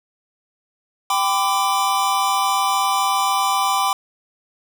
square chord, G major, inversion none, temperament equal with one note detuned, 784 / 1007.4 / 1174.7 Hz, G5 / B5 / D6, 0 / +34 / 0 cents, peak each -22 dBFS, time 1.1-3.93 s, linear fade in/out 2 ms, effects none

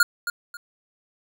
square tone with echo, 1427 Hz, F6, 37 cents sharp, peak -14 dBFS, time 0-0.03 s, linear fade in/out 2 ms, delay 270 ms, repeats 2, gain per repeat -11 dB, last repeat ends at 0.57 s, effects none

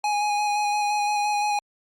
square tone with vibrato, 830.6 Hz, G#5, in tune, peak -22 dBFS, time 0.04-1.59 s, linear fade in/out 2 ms, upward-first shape square, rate 5.8 Hz, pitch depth 14 cents each way, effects low-pass 8000 Hz 12 dB/octave + Opus 48 kbps

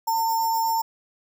sine tone with sample-and-hold, 904 Hz, A5, 47 cents sharp, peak -20 dBFS, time 0.07-0.82 s, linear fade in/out 10 ms, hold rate 6300 Hz, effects none

